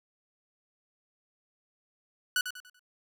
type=tone with echo; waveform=sawtooth; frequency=1480 Hz; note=F#6; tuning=in tune; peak=-21 dBFS; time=2.36-2.41 s; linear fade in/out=2 ms; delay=96 ms; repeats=4; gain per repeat=-9 dB; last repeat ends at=2.794 s; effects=none